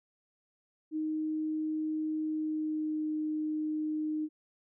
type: tone with pitch glide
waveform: sine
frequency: 311.1 to 307.9 Hz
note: D#4 to D#4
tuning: 0 to -18 cents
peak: -30 dBFS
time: 0.91-4.29 s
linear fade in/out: 50 ms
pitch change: -18 cents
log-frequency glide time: 2.23-3.12 s
effects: none